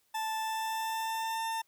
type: tone with pitch glide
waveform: 40% pulse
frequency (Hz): 880 to 899.5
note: A5 to A5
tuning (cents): 0 to +38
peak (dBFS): -31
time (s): 0.14-1.62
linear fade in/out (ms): 10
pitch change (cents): +38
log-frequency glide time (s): 0.37-1.42
effects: white hiss -72 dBFS RMS until 1.67 s